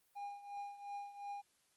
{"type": "tone with tremolo", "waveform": "triangle", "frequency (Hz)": 810, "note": "G#5", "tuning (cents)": -43, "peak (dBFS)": -39, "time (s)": [0.15, 1.42], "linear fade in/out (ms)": 20, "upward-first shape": "triangle", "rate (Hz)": 2.8, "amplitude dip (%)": 80, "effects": ["white hiss -75 dBFS RMS until 1.76 s", "Opus 32 kbps"]}